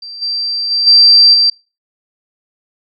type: tone with level steps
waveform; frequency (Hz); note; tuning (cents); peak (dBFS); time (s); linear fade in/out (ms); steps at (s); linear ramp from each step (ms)
sine; 4698; D8; 0; -26 / -15 / -11 / -3 / -7; 0.02-1.5; 5; 0.21 / 0.7 / 0.86 / 1.33; 20
effects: noise-tail reverb RT60 0.3 s tail -25 dB re dry